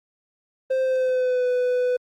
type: tone with pitch glide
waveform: triangle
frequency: 523.3 to 497.9 Hz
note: C5 to B4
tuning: 0 to +14 cents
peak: -17 dBFS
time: 0.7-1.97 s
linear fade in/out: 10 ms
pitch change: -86 cents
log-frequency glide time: 0.8-1.46 s
effects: Opus 24 kbps